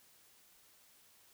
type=silence; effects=white hiss -65 dBFS RMS until 1.33 s